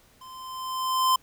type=tone with level ramp; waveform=square; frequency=1035 Hz; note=C6; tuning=19 cents flat; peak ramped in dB=-44 to -18 dBFS; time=0.21-1.16 s; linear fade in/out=5 ms; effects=pink hiss -59 dBFS RMS until 1.22 s